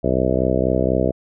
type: harmonic tone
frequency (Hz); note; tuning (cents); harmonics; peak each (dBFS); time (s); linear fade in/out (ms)
64.1; C2; -35; 1 / 2 / 3 / 4 / 5 / 6 / 7 / 8 / 9 / 10; -25 / -25 / -25 / -25 / -25 / -25 / -25 / -25 / -25 / -25; 0.03-1.12; 20
effects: none